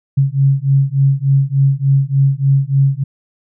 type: beating tone pair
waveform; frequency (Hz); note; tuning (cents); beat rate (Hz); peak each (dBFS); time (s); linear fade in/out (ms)
sine; 135.6 / 139; C#3 / C#3; -38 / +5; 3.4; -13; 0.17-3.04; 10
effects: none